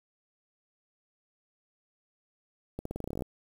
accelerating click train, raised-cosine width 2 ms, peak -22 dBFS, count 14, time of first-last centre 2.79-3.222 s, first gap 64 ms, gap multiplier 0.88, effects 8-bit

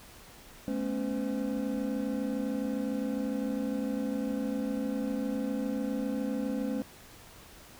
triangle tone cluster, 213.9 / 241.2 / 273.7 / 510 Hz, A3 / B3 / C#4 / C5, -49 / -41 / -22 / -44 cents, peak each -32 / -37 / -31 / -36 dBFS, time 0.68-6.82 s, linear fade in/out 0 ms, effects pink hiss -52 dBFS RMS until 7.79 s

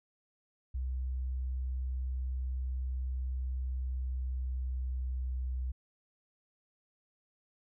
sine tone with pitch glide, 64 to 63.41 Hz, C2 to B1, -38 to +46 cents, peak -32 dBFS, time 0.74-5.72 s, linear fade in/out 10 ms, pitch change -16 cents, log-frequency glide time 3.62-5.53 s, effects none

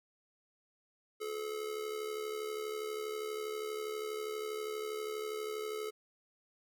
square tone with amplitude modulation, 429.6 Hz, A4, 41 cents flat, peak -35 dBFS, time 1.2-5.91 s, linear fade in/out 20 ms, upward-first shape sine, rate 72.4 Hz, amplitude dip 60%, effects none

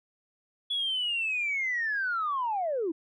sine linear sweep, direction down, 3408 to 302.6 Hz, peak -26 dBFS, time 0.7-2.92 s, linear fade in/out 10 ms, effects tanh soft clip ceiling -22 dBFS

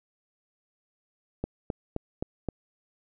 click train, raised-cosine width 2 ms, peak -16 dBFS, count 5, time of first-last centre 1.44-2.487 s, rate 3.82 Hz, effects none

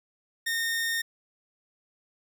sawtooth tone, 1835 Hz, A#6, 28 cents flat, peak -23 dBFS, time 0.46-1.02 s, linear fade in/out 10 ms, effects none

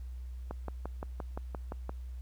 click train, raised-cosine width 1 ms, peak -24 dBFS, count 9, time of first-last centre 0.51-1.894 s, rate 5.78 Hz, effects added 62 Hz sine -39 dBFS peak until 2.21 s + pink hiss -67 dBFS RMS until 2.21 s

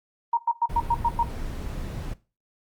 sine tone bursts, 939 Hz, A#5, 12 cents sharp, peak -18 dBFS, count 7, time 0.33-1.231 s, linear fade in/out 5 ms, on 43 ms, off 100 ms
brown noise, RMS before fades -32 dBFS, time 0.69-2.14 s, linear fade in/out 10 ms
effects noise-tail reverb RT60 0.3 s tail -18 dB re dry + Opus 48 kbps

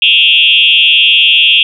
sine tone with frequency modulation, 2996 Hz, F#7, 21 cents sharp, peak -4 dBFS, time 0.02-1.63 s, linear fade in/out 2 ms, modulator 155 Hz, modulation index 2.7, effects 7-bit

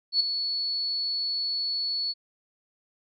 sine tone with ADSR envelope, 4413 Hz, C#8, 9 cents flat, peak -17 dBFS, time 0.12-2.14 s, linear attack 83 ms, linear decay 5 ms, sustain -9 dB, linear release 36 ms, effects none

